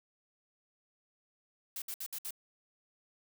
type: noise bursts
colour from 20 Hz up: blue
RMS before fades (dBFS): -40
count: 5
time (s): 1.76-2.307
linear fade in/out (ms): 2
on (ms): 59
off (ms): 63
effects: none